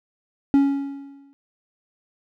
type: tone with exponential decay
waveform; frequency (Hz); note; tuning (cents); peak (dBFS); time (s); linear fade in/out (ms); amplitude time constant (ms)
triangle; 278.2; C#4; +6; -9; 0.54-1.33; 0; 170
effects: none